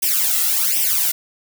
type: noise with flanger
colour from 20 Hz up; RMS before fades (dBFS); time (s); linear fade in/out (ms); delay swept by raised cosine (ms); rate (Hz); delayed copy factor
blue; -18; 0.02-1.12; 10; 0.35 to 1.55; 1.3; +1
effects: none